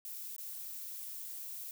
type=noise with dropouts; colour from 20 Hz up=violet; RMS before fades=-44 dBFS; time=0.05-1.71 s; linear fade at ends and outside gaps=1 ms; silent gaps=0.364-0.382 s; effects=none